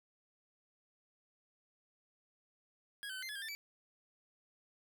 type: tone with pitch steps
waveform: 25% pulse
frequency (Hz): 1654 / 1530 / 1518 / 2085 / 1706 / 1607 / 1779 / 2305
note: G#6 / G6 / F#6 / C7 / G#6 / G6 / A6 / D7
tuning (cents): -8 / -42 / +44 / -7 / +46 / +43 / +19 / -33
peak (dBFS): -38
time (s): 3.03-3.55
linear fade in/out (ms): 0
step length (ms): 65
effects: none